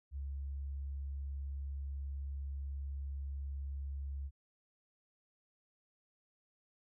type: tone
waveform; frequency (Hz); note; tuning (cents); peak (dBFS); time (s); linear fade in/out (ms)
sine; 69.3; C#2; 0; -38; 0.11-4.31; 50
effects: none